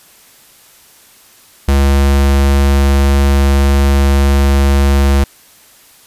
square tone, 69.3 Hz, C#2, in tune, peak -8 dBFS, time 1.68-5.24 s, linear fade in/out 5 ms, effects white hiss -44 dBFS RMS until 6.06 s + resampled to 32000 Hz

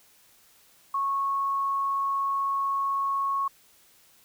sine tone, 1101 Hz, C#6, 12 cents flat, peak -24 dBFS, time 0.94-3.48 s, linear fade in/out 5 ms, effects white hiss -59 dBFS RMS until 4.24 s

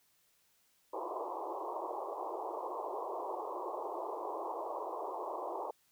white band-pass noise, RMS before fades -40 dBFS, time 0.93-5.71 s, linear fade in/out 5 ms, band 330 to 1100 Hz, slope 96 dB/octave, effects white hiss -72 dBFS RMS until 5.91 s

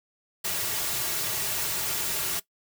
white noise with comb filter, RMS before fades -29 dBFS, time 0.44-2.4 s, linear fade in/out 10 ms, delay 3.9 ms, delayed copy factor -0.6, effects noise-tail reverb RT60 0.1 s tail -18 dB re dry

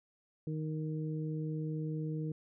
harmonic tone, 155.56 Hz, D#3, in tune, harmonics 1 / 2 / 3, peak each -35 / -41 / -45 dBFS, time 0.47-2.32 s, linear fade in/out 2 ms, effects none

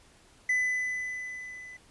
triangle tone with level ramp, 2003 Hz, B6, 24 cents sharp, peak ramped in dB -21 to -42 dBFS, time 0.49-1.77 s, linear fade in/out 5 ms, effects pink hiss -59 dBFS RMS until 1.9 s + resampled to 24000 Hz

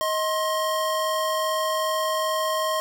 square tone pair together, 629.3 / 1063 Hz, D#5 / C6, +19 / +27 cents, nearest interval major sixth, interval 908 cents, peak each -26 dBFS, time 0.01-2.8 s, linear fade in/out 0 ms, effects none

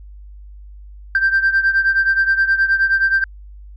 sine beating tone pair, 1569 / 1578.5 Hz, G6 / G6, +1 / +12 cents, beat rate 9.5 Hz, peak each -13 / -17 dBFS, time 1.15-3.24 s, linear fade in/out 2 ms, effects tanh soft clip ceiling -8 dBFS + added 50 Hz sine -35 dBFS peak until 3.76 s

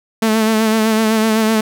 sawtooth tone with vibrato, 220 Hz, A3, in tune, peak -8 dBFS, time 0.22-1.61 s, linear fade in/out 5 ms, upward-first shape sine, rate 7.9 Hz, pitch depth 34 cents each way, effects none

